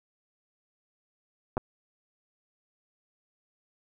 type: clicks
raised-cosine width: 1 ms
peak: -15 dBFS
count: 2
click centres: 1.57 / 1.578 s
effects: none